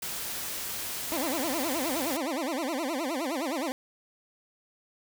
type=noise; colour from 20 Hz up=white; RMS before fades=-35 dBFS; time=0.02-2.17 s; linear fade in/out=5 ms
type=tone with vibrato; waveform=20% pulse; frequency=293.7 Hz; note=D4; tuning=in tune; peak=-24 dBFS; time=1.12-3.72 s; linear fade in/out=0 ms; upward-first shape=sine; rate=9.6 Hz; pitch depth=270 cents each way
effects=none